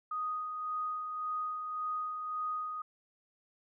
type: tone with tremolo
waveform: sine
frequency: 1244.5 Hz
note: D#6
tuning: in tune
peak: -32 dBFS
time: 0.11-2.82 s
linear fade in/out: 5 ms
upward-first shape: sine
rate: 1.8 Hz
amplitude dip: 40%
effects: none